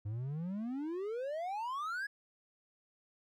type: exponential sweep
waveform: triangle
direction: up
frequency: 99.9 to 1700 Hz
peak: -34 dBFS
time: 0.05-2.07 s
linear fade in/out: 10 ms
effects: none